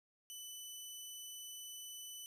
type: tone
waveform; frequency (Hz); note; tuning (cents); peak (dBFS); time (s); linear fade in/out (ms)
15% pulse; 2992; F#7; +19; -40; 0.3-2.26; 0
effects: none